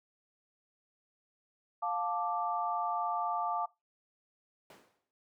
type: chord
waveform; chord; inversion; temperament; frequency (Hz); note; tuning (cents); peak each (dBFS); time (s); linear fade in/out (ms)
sine; D minor; first; just; 704.8 / 881 / 1174.7; F5 / A5 / D6; +16 / +2 / 0; -35; 1.82-3.66; 10
type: noise with exponential decay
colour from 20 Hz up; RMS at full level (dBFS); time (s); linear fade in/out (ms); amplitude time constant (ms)
brown; -41; 4.7-5.11; 2; 87
effects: noise-tail reverb RT60 0.2 s tail -20 dB re dry + high-pass 400 Hz 12 dB/octave